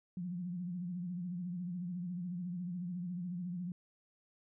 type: tone with vibrato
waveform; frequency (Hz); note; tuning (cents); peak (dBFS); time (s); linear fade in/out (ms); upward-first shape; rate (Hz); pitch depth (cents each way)
sine; 177.5; F3; +28; -37; 0.17-3.72; 2; sine; 14; 75
effects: none